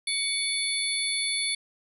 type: tone cluster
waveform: sine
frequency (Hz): 2243 / 3488 / 4398 / 10250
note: C#7 / A7 / C#8 / E9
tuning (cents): +20 / -16 / -14 / -50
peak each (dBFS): -31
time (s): 0.07-1.55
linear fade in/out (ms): 5
effects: none